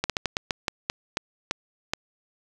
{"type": "slowing click train", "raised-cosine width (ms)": 0.2, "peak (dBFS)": -7, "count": 11, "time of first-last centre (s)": [0.04, 1.935], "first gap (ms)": 57, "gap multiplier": 1.25, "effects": ["7-bit"]}